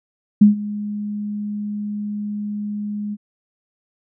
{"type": "tone with ADSR envelope", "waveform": "sine", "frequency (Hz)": 207.7, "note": "G#3", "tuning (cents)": 0, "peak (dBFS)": -4, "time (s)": [0.41, 3.17], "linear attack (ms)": 9, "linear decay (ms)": 130, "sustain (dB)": -19, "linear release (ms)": 40, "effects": []}